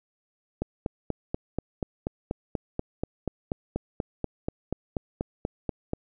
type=click train; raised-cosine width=2 ms; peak=-14 dBFS; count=23; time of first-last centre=0.62-5.934 s; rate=4.14 Hz; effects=none